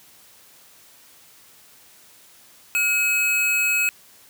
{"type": "tone pair together", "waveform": "square", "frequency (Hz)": [1431.1, 2550], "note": ["F6", "D#7"], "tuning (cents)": [42, 42], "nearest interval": "minor seventh", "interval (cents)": 1000, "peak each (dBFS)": [-31, -19], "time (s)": [2.75, 3.89], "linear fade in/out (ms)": 0, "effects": ["white hiss -51 dBFS RMS until 4.29 s", "high-pass 60 Hz 12 dB/octave"]}